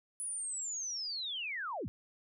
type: linear sweep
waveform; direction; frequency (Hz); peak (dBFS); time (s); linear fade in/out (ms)
sine; down; 10020 to 54.7; -36; 0.2-1.88; 0
effects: none